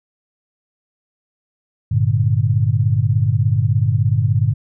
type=chord; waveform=sine; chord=G minor; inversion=none; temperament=equal with one note detuned; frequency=99.88 / 116.54 / 146.83 Hz; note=G2 / Bb2 / D3; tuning=+33 / 0 / 0 cents; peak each=-17 / -16 / -20 dBFS; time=1.91-4.54 s; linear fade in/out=10 ms; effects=none